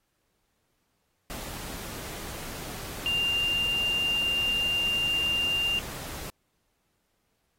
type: tone in noise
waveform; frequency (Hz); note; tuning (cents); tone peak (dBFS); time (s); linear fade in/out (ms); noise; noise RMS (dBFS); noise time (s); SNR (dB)
sine; 2794; F7; 0; -24; 3.06-5.79; 0; pink; -39; 1.3-6.3; +12
effects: pink hiss -75 dBFS RMS until 7.58 s + AAC 48 kbps